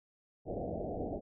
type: low-pass noise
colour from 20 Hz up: white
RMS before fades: -38 dBFS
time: 0.45-1.21 s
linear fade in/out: 50 ms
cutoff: 740 Hz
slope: 96 dB/octave
effects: none